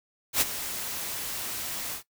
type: noise with ADSR envelope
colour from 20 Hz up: white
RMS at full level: -21 dBFS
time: 0.33-2.03 s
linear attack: 81 ms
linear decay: 25 ms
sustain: -13 dB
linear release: 96 ms
effects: noise-tail reverb RT60 0.1 s tail -17 dB re dry